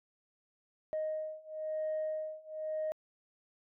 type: beating tone pair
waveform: sine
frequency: 622.3 / 623.3 Hz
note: D#5 / D#5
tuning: 0 / +3 cents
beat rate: 1 Hz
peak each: -37 / -36 dBFS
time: 0.93-2.92 s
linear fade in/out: 0 ms
effects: tanh soft clip ceiling -29 dBFS